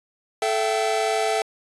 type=tone cluster; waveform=45% pulse; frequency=436.3 / 670 / 773 Hz; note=A4 / E5 / G5; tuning=-15 / +28 / -24 cents; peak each=-25 dBFS; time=0.42-1.42 s; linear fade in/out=2 ms; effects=resampled to 24000 Hz